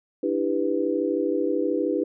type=chord; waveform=sine; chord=E minor seventh; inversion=third; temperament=just; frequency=296.7 / 329.6 / 395.6 / 494.4 Hz; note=D4 / E4 / G4 / B4; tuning=+18 / 0 / +16 / +2 cents; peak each=-27 dBFS; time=0.23-2.04 s; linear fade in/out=5 ms; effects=none